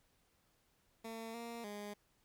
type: tone with pitch steps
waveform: 15% pulse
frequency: 225.9 / 233.6 / 206.2 Hz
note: A3 / A#3 / G#3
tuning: +46 / +4 / -12 cents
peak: -38 dBFS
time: 1.04-1.94 s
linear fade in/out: 10 ms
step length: 300 ms
effects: pink hiss -75 dBFS RMS until 2.24 s

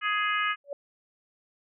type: harmonic tone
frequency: 417.2 Hz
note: G#4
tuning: 8 cents sharp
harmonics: 3 / 4 / 5 / 6 / 7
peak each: -28 / -30 / -32 / -34 / -35 dBFS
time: 0.01-0.56 s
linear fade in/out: 50 ms
type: tone with exponential growth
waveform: sine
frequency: 568 Hz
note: C#5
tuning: 42 cents sharp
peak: -27 dBFS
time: 0.64-0.73 s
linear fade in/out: 2 ms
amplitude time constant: 19 ms
effects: none

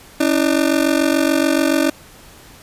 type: ring-modulated tone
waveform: 30% pulse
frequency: 300.7 Hz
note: D4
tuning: 41 cents sharp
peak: -8 dBFS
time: 0.2-1.9 s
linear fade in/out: 5 ms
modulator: 23.5 Hz
effects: pink hiss -43 dBFS RMS until 2.62 s + resampled to 32000 Hz

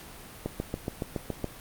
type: click train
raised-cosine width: 2 ms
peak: -16 dBFS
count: 8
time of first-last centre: 0.46-1.443 s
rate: 7.12 Hz
effects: pink hiss -46 dBFS RMS until 1.6 s + Opus 48 kbps

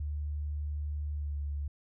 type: tone with pitch glide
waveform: sine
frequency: 74 to 72.18 Hz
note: D2 to D2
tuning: +14 to -29 cents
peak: -32 dBFS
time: 0-1.68 s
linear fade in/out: 5 ms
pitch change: -43 cents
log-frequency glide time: 1.14-1.38 s
effects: none

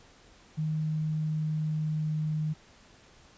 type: tone with pitch glide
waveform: sine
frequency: 155.56 to 154.4 Hz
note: D#3 to D#3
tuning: 0 to -13 cents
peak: -27 dBFS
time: 0.57-2.54 s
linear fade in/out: 20 ms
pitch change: -13 cents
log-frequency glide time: 0.82-2.16 s
effects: pink hiss -57 dBFS RMS until 3.37 s + resampled to 16000 Hz

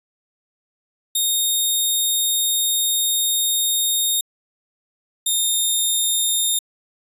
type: tone pair in turn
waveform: 10% pulse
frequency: 3700 / 3664 Hz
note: A#7 / A#7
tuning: -14 / -31 cents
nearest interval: unison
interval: 17 cents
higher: first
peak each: -9 dBFS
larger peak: neither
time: 1.15-4.21 / 5.26-6.59 s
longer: first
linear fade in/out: 5 ms
effects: resampled to 32000 Hz

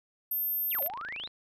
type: tone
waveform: sine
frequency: 13290 Hz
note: G#9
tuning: in tune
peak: -28 dBFS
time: 0.31-0.88 s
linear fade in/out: 5 ms
type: exponential two-way sweep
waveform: sine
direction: down then up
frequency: 4186 to 523.3 to 4186 Hz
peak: -36 dBFS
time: 0.7-1.28 s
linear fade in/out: 20 ms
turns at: 0.82 s
type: click train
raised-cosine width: 0.3 ms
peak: -28 dBFS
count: 15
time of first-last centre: 0.75-1.274 s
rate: 26.7 Hz
effects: none

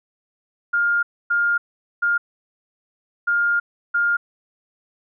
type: tone bursts at uneven times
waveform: sine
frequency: 1410 Hz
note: F6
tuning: 16 cents sharp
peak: -16 dBFS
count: 5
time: 0.73-1.03 / 1.3-1.58 / 2.02-2.18 / 3.27-3.6 / 3.94-4.17 s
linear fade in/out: 10 ms
effects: none

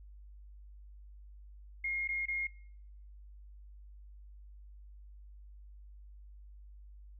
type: tone with dropouts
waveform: sine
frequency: 2142 Hz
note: C7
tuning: 40 cents sharp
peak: -32 dBFS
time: 1.84-2.47 s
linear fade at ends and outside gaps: 5 ms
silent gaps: 2.076-2.088 / 2.257-2.282 s
effects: noise-tail reverb RT60 0.7 s tail -23 dB re dry + added 50 Hz sine -50 dBFS peak until 7.19 s

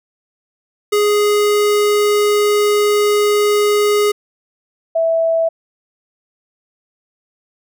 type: tone pair in turn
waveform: square / sine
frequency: 415.3 / 656.7 Hz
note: G#4 / E5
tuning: 0 / -7 cents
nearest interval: minor sixth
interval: 793 cents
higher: second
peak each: -12 dBFS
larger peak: neither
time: 0.92-4.12 / 4.95-5.49 s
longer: first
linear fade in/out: 10 ms
effects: none

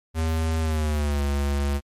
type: tone with pitch glide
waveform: square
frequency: 80.4 to 70.81 Hz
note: E2 to C#2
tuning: -43 to +37 cents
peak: -22 dBFS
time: 0.14-1.81 s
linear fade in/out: 50 ms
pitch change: -220 cents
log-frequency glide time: 0.6-1.23 s
effects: MP3 64 kbps

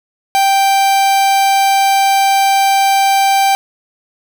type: tone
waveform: 45% pulse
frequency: 784 Hz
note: G5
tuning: in tune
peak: -9 dBFS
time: 0.35-3.55 s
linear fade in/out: 0 ms
effects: none

